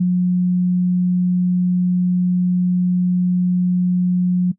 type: tone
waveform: sine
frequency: 180 Hz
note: F#3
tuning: 47 cents flat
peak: -13 dBFS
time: 0-4.52 s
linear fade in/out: 10 ms
effects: noise-tail reverb RT60 0.1 s tail -19 dB re dry